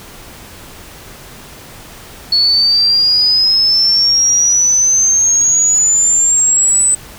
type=exponential sweep; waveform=sine; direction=up; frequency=4388 to 8060 Hz; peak=-8 dBFS; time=2.32-6.95 s; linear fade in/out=5 ms; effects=pink hiss -35 dBFS RMS until 7.18 s